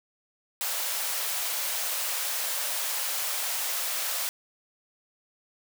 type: high-pass noise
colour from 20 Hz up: white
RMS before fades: -30 dBFS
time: 0.61-4.29 s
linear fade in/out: 0 ms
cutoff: 500 Hz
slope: 48 dB/octave
effects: none